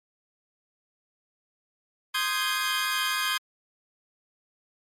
20% pulse chord, Ab major seventh, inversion first, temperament equal with one note detuned, 1046.5 / 1240.2 / 1568 / 1661.2 Hz, C6 / Eb6 / G6 / Ab6, 0 / -6 / 0 / 0 cents, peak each -26 dBFS, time 2.14-3.38 s, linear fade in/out 10 ms, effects MP3 64 kbps

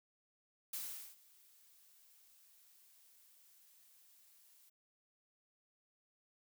blue noise with ADSR envelope, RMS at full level -42 dBFS, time 0.73-4.7 s, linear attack 5 ms, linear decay 420 ms, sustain -24 dB, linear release 10 ms, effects none

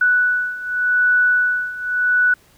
sine beating tone pair, 1480 / 1480.86 Hz, F#6 / F#6, 0 / +1 cents, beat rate 0.86 Hz, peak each -19 / -16 dBFS, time 0.01-2.34 s, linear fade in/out 5 ms, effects pink hiss -53 dBFS RMS until 2.57 s

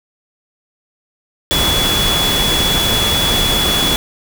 sine tone in noise, 3396 Hz, G#7, 38 cents sharp, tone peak -15 dBFS, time 1.51-3.96 s, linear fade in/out 0 ms, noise pink, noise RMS -17 dBFS, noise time 1.51-3.96 s, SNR -1 dB, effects none

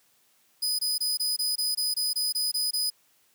sawtooth tone bursts, 4985 Hz, D#8, 2 cents sharp, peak -22 dBFS, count 12, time 0.62-2.902 s, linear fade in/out 10 ms, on 170 ms, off 22 ms, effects white hiss -65 dBFS RMS until 3.34 s + high-pass 100 Hz 12 dB/octave

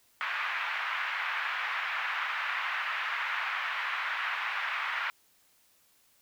white band-pass noise, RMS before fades -33 dBFS, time 0.21-5.1 s, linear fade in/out 0 ms, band 1000 to 2300 Hz, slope 24 dB/octave, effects white hiss -66 dBFS RMS until 6.21 s

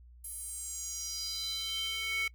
square tone with high-pass filter sweep, 444.2 Hz, A4, 16 cents sharp, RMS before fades -37 dBFS, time 0.24-2.28 s, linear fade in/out 5 ms, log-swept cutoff 11000 to 2100 Hz, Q 4.8, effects noise-tail reverb RT60 0.1 s tail -23 dB re dry + added 60 Hz sine -52 dBFS peak until 2.34 s

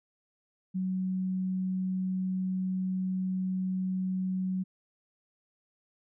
sine tone, 186.5 Hz, F#3, 14 cents sharp, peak -28 dBFS, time 0.74-4.64 s, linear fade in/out 20 ms, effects none

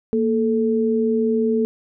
sine tone pair together, 231.8 / 437 Hz, A#3 / A4, -10 / -12 cents, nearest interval major seventh, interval 1098 cents, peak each -19 dBFS, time 0.13-1.65 s, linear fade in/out 0 ms, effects none

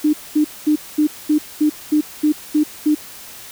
sine tone bursts, 302.1 Hz, D4, 49 cents sharp, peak -11 dBFS, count 10, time 0.04-2.95 s, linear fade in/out 10 ms, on 93 ms, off 220 ms, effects white hiss -37 dBFS RMS until 3.51 s

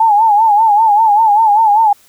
sine tone with vibrato, 860 Hz, A5, 40 cents flat, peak -6 dBFS, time 0-1.93 s, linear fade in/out 5 ms, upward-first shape sine, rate 5.1 Hz, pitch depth 100 cents each way, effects white hiss -48 dBFS RMS until 2.08 s

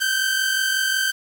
sawtooth tone pair together, 1522.5 / 1568 Hz, F#6 / G6, +49 / 0 cents, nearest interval minor second, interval 51 cents, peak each -21 / -17 dBFS, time 0-1.12 s, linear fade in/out 20 ms, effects 7-bit

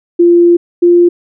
sine tone pair in turn, 345.5 / 348.5 Hz, F4 / F4, -19 / -4 cents, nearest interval unison, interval 15 cents, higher second, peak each -3 dBFS, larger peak neither, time 0.19-0.57 / 0.82-1.09 s, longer first, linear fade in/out 10 ms, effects none

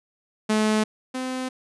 sawtooth tone pair in turn, 215.4 / 257.2 Hz, A3 / C4, -37 / -30 cents, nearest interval minor third, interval 307 cents, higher second, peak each -15 / -23 dBFS, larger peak first, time 0.49-0.84 / 1.14-1.49 s, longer neither, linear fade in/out 10 ms, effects resampled to 24000 Hz

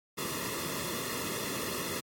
pink noise with comb filter, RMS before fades -35 dBFS, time 0.17-2.01 s, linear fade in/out 20 ms, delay 1.3 ms, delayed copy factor -0.8, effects high-pass 100 Hz 12 dB/octave + AAC 64 kbps

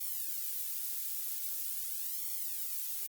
violet noise with flanger, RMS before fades -37 dBFS, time 0-3.07 s, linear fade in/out 10 ms, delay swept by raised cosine 0.9 to 3 ms, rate 0.44 Hz, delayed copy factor +0.95, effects Opus 48 kbps

